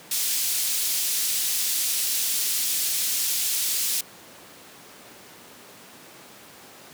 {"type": "band-pass noise", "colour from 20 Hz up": "white", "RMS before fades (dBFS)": -25, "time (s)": [0.11, 4.01], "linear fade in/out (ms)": 5, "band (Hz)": [3300, 16000], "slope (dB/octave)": 12, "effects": ["pink hiss -46 dBFS RMS until 6.93 s", "high-pass 200 Hz 12 dB/octave"]}